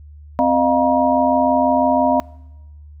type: tone cluster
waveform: sine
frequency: 260.9 / 614 / 700 / 952 Hz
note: C4 / D#5 / F5 / A#5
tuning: -5 / -23 / +4 / +36 cents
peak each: -18 dBFS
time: 0.39-2.2 s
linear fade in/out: 0 ms
effects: noise-tail reverb RT60 1.0 s tail -24 dB re dry + added 74 Hz sine -37 dBFS peak until 3 s